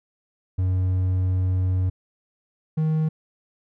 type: tone pair in turn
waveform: triangle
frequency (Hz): 92.5 / 156.98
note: F#2 / D#3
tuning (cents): 0 / +16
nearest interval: major sixth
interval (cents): 916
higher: second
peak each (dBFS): -17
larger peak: neither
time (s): 0.58-1.9 / 2.77-3.09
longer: first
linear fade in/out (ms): 10
effects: none